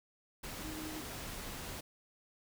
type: tone in noise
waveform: sine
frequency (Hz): 311.1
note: D#4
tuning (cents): 0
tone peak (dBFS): -44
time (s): 0.63-1.01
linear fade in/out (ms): 10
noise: pink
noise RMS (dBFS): -44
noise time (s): 0.43-1.81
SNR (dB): -3
effects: none